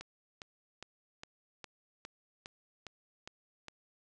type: click train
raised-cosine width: 0.2 ms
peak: -27 dBFS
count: 10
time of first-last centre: 0.01-3.683 s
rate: 2.45 Hz
effects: resampled to 22050 Hz